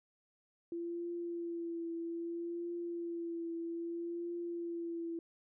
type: tone with vibrato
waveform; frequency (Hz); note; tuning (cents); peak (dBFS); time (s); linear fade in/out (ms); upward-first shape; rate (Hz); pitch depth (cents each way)
sine; 339.3; F4; -50; -37; 0.72-5.19; 2; triangle; 0.62; 30
effects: none